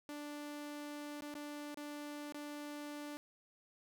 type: tone with dropouts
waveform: sawtooth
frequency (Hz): 293.7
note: D4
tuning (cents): 0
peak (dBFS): -40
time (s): 0.09-3.17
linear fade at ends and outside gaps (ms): 0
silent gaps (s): 1.208-1.222 / 1.341-1.352 / 1.744-1.773 / 2.323-2.345
effects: none